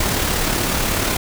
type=noise with amplitude modulation; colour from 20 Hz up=pink; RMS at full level=-18 dBFS; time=0-1.17 s; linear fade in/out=5 ms; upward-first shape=sine; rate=36.3 Hz; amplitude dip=35%; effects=none